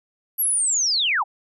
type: linear sweep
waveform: sine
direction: down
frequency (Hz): 11820 to 698.5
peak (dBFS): -18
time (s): 0.38-1.24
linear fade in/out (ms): 20
effects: none